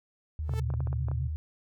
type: tone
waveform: sine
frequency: 77 Hz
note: D#2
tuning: 17 cents flat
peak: -30 dBFS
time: 0.39-1.36 s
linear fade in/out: 0 ms
type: tone with exponential growth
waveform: sawtooth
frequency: 440 Hz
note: A4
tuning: in tune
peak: -32 dBFS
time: 0.43-0.6 s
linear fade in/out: 5 ms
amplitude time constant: 36 ms
type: tone with vibrato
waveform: sine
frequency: 123.47 Hz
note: B2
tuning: in tune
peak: -30 dBFS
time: 0.48-1.29 s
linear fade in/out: 20 ms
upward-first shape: sine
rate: 9.7 Hz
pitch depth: 170 cents each way
type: clicks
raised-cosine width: 1 ms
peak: -27 dBFS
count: 9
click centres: 0.494 / 0.537 / 0.703 / 0.739 / 0.805 / 0.872 / 0.929 / 1.085 / 1.115 s
effects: none